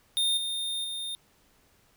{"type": "tone with level steps", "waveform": "square", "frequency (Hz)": 3644, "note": "A#7", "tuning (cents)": -40, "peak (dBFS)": [-24, -30, -33], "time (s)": [0.17, 1.15], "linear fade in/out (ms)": 0, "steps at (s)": [0.37, 0.84], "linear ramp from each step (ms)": 5, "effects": ["pink hiss -64 dBFS RMS until 1.96 s"]}